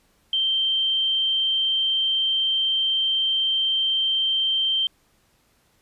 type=tone; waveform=sine; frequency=3136 Hz; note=G7; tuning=in tune; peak=-19 dBFS; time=0.33-4.87 s; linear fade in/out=2 ms; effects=pink hiss -63 dBFS RMS until 5.81 s + resampled to 32000 Hz